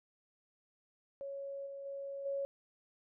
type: tone with level steps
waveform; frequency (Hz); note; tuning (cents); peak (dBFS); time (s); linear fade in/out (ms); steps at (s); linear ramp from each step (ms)
sine; 554.4; C#5; 0; -40 / -43 / -40 / -34; 1.21-2.45; 0; 1.66 / 1.85 / 2.25; 10
effects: none